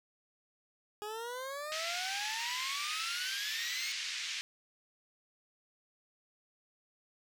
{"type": "exponential sweep", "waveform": "20% pulse", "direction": "up", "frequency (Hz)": [412.9, 2217], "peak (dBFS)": -34, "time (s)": [1.02, 3.92], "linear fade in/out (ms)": 0}
{"type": "band-pass noise", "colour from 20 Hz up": "pink", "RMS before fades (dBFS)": -39, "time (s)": [1.72, 4.41], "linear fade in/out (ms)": 0, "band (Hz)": [2000, 6100], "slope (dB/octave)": 24}
{"effects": []}